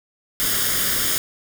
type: noise with comb filter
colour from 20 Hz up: white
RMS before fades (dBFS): -21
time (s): 0.4-1.18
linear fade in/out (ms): 0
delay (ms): 0.59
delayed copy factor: +0.65
effects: none